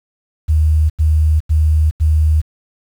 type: tone bursts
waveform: sine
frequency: 77.6 Hz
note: D#2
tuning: 4 cents flat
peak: -9 dBFS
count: 4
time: 0.48-2.418 s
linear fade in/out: 20 ms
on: 420 ms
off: 86 ms
effects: 7-bit